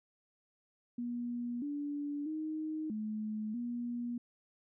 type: tone with pitch steps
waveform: sine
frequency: 240.6 / 289.5 / 311.5 / 214.8 / 240 Hz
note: B3 / D4 / D#4 / A3 / B3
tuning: -45 / -25 / +2 / -41 / -49 cents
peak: -35 dBFS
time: 0.98-4.18 s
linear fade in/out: 5 ms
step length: 640 ms
effects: none